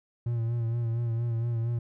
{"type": "tone with vibrato", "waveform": "triangle", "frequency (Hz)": 116.54, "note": "A#2", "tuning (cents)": 0, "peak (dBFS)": -24, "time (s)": [0.26, 1.79], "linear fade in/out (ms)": 5, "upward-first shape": "sine", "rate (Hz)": 4.3, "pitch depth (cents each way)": 42, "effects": []}